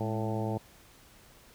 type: harmonic tone with a mistuned harmonic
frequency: 110.5 Hz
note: A2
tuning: 8 cents sharp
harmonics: 1 / 2 / 3 / 4 / 5 / 6 / 7 / 8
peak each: -33 / -36 / -38 / -39 / -40 / -41 / -41 / -42 dBFS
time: 0-0.58 s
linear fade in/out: 5 ms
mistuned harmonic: 2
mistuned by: -71 cents
effects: pink hiss -57 dBFS RMS until 1.54 s